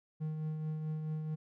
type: tone with tremolo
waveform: triangle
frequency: 155.56 Hz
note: D#3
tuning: in tune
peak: -31 dBFS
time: 0.2-1.36 s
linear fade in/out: 20 ms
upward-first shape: triangle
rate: 4.6 Hz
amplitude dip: 40%
effects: none